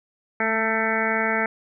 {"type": "harmonic tone with a mistuned harmonic", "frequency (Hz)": 222.3, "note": "A3", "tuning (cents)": 18, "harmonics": [1, 2, 3, 4, 6, 7, 8, 9, 10], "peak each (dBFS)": [-29, -29, -29, -29, -29, -29, -29, -29, -29], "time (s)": [0.4, 1.46], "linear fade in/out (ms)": 2, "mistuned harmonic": 1, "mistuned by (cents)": -20, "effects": []}